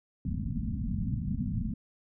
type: low-pass noise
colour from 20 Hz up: white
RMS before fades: -32 dBFS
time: 0.25-1.74 s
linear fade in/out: 2 ms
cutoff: 250 Hz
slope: 96 dB/octave
effects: none